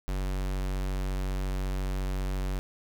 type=tone; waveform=square; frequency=47.23 Hz; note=F#1; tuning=36 cents sharp; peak=-29 dBFS; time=0.08-2.59 s; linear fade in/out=0 ms; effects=none